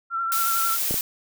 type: tone with vibrato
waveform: sine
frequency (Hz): 1354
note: E6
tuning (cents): +46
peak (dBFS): -23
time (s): 0.1-0.78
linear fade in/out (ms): 50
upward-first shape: sine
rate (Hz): 11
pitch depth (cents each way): 31
type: noise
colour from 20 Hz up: blue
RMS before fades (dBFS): -25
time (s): 0.32-1.01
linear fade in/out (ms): 0
type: clicks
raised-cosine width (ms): 2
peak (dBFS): -15 / -19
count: 2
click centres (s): 0.91 / 0.942
effects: none